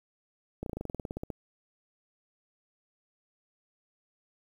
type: slowing click train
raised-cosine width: 2 ms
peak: -22 dBFS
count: 15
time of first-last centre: 0.63-1.302 s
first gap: 32 ms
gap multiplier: 1.06
effects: 9-bit